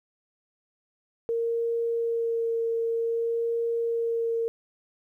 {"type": "tone with vibrato", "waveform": "sine", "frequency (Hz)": 461.5, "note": "A#4", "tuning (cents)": -17, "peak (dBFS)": -24, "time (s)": [1.29, 4.48], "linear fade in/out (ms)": 0, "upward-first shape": "sine", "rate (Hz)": 0.53, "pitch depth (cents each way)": 11, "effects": ["11-bit"]}